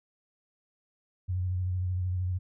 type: tone with vibrato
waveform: sine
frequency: 91.2 Hz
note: F#2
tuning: 24 cents flat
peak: -27 dBFS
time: 1.28-2.39 s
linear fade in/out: 20 ms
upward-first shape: sine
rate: 13 Hz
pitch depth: 35 cents each way
effects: none